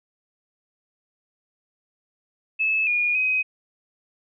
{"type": "tone with pitch steps", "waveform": "sine", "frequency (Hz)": [2603, 2437, 2521], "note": ["E7", "D#7", "D#7"], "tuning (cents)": [-22, -37, 22], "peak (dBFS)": -19, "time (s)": [2.59, 3.43], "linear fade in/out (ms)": 20, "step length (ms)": 280, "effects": []}